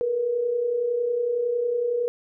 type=tone pair together; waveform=sine; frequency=451.6 / 482.5 Hz; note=A4 / B4; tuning=+45 / -40 cents; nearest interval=minor second; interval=115 cents; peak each=-31 / -22 dBFS; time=0.01-2.08 s; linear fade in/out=0 ms; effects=none